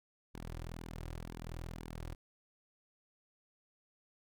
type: tone with flanger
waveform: sawtooth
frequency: 41.2 Hz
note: E1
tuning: in tune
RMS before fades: -45 dBFS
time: 0.34-2.15 s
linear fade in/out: 10 ms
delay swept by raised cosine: 1.5 to 4.7 ms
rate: 2 Hz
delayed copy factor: -0.65
effects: none